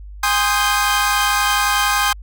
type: chord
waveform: sawtooth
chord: Ab major seventh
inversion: none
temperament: equal with one note detuned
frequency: 819.6 / 1046.5 / 1244.5 / 1568 Hz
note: Ab5 / C6 / Eb6 / G6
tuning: -23 / 0 / 0 / 0 cents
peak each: -17 dBFS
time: 0.23-2.13 s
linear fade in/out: 5 ms
effects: added 50 Hz sine -32 dBFS peak until 2.22 s